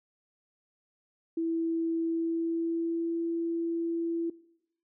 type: tone with pitch glide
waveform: sine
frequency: 329.6 to 334.6 Hz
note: E4 to E4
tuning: 0 to +26 cents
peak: -27 dBFS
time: 1.37-4.3 s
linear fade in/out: 5 ms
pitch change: +26 cents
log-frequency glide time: 2.02-3.2 s
effects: noise-tail reverb RT60 0.8 s tail -21 dB re dry